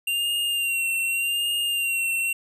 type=tone with vibrato; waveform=square; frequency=2772 Hz; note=F7; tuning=14 cents flat; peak=-23 dBFS; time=0.07-2.33 s; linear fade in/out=5 ms; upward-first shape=sine; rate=0.85 Hz; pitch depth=39 cents each way; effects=none